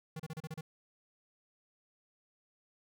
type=tone bursts; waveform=square; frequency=158.1 Hz; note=D#3; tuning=28 cents sharp; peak=-40 dBFS; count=7; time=0.16-0.61 s; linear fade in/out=5 ms; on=36 ms; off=33 ms; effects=none